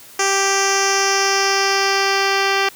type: tone with low-pass filter sweep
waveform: 10% pulse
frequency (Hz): 392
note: G4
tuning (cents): 0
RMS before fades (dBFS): -17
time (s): 0.19-2.69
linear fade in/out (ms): 5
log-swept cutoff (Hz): 7000 to 4100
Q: 3.3
effects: white hiss -42 dBFS RMS until 2.75 s